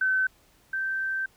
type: tone pair in turn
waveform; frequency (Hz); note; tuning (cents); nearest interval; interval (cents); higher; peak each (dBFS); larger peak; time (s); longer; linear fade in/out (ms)
sine; 1528 / 1557.4; G6 / G6; -45 / -12; unison; 33; second; -21 / -26; first; 0.01-0.27 / 0.73-1.26; second; 5
effects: pink hiss -61 dBFS RMS until 1.36 s